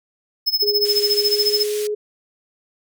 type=tone with tremolo; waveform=square; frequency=5190 Hz; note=E8; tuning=28 cents flat; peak=-14 dBFS; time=0.46-1.64 s; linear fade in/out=20 ms; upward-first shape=sine; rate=14 Hz; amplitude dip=90%
type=tone with pitch glide; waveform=sine; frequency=412.9 to 420.1 Hz; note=G#4 to G#4; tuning=-10 to +20 cents; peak=-20 dBFS; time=0.62-1.95 s; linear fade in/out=10 ms; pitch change=+30 cents; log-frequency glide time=1.17-1.76 s
type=band-pass noise; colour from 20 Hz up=white; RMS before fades=-32 dBFS; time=0.85-1.87 s; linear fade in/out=0 ms; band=2300 to 11000 Hz; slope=12 dB/octave
effects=none